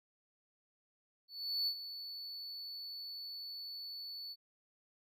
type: tone with ADSR envelope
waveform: triangle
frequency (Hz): 4456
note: C#8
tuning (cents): +8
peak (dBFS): -30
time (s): 1.28-4.36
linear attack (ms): 390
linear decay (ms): 72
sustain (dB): -12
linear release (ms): 45
effects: none